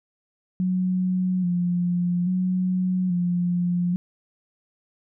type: tone with vibrato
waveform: sine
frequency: 180 Hz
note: F#3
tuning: 47 cents flat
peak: -20 dBFS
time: 0.6-3.96 s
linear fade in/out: 0 ms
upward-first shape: square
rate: 0.6 Hz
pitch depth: 37 cents each way
effects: none